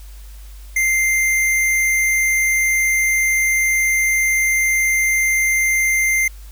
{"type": "tone", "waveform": "square", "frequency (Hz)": 2093, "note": "C7", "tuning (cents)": 0, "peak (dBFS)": -15, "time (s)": [0.76, 6.28], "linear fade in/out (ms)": 5, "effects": ["added 50 Hz sine -34 dBFS peak until 6.51 s", "white hiss -48 dBFS RMS until 6.51 s"]}